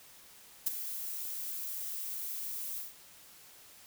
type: noise with ADSR envelope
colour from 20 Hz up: violet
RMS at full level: -27 dBFS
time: 0.66-2.94 s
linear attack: 10 ms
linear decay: 17 ms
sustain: -12 dB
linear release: 160 ms
effects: white hiss -56 dBFS RMS until 3.86 s